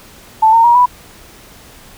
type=tone with pitch steps; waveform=sine; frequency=880 / 914.2 / 949.7 / 986.6 Hz; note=A5 / A#5 / A#5 / B5; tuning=0 / -34 / +32 / -2 cents; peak=-5 dBFS; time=0.42-0.86 s; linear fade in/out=10 ms; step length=110 ms; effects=pink hiss -40 dBFS RMS until 1.97 s